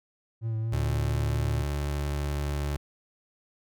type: tone with vibrato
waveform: triangle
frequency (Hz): 112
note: A2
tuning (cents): +31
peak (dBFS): -25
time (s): 0.41-1.65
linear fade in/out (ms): 50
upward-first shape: sine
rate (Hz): 4.5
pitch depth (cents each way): 27
type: tone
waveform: 30% pulse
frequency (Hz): 72.2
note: D2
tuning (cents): -29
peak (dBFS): -25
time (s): 0.72-2.77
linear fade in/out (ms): 10
effects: none